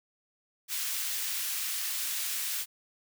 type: high-pass noise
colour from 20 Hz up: white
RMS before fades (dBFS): -33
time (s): 0.68-2.66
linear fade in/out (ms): 50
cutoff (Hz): 1700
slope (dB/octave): 12
effects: none